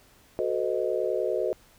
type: chord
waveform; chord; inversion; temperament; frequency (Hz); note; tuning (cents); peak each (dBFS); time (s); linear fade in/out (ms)
sine; F# diminished seventh; none; equal with one note detuned; 370 / 440 / 510.1 / 622.3; F#4 / A4 / C5 / Eb5; 0 / 0 / -44 / 0; -30; 0.39-1.53; 0
effects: pink hiss -58 dBFS RMS until 1.78 s